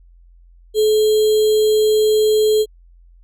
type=tone with sample-and-hold; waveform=sine; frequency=429.7 Hz; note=A4; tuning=41 cents flat; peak=-11 dBFS; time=0.74-2.66 s; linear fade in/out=50 ms; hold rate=3675 Hz; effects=added 43 Hz sine -44 dBFS peak until 3.23 s + resampled to 32000 Hz